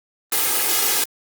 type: noise with comb filter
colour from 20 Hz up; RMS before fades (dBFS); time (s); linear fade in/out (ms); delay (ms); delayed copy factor
white; -19; 0.32-1.04; 2; 2.4; +0.9
effects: high-pass 200 Hz 12 dB/octave + Opus 24 kbps